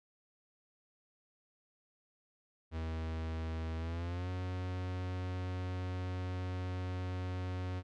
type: tone with pitch glide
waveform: 45% pulse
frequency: 80.6 to 91.52 Hz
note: E2 to F#2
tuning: -38 to -18 cents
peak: -36 dBFS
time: 2.71-7.83 s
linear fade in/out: 50 ms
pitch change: +220 cents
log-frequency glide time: 3.77-4.29 s
effects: low-pass 4000 Hz 12 dB/octave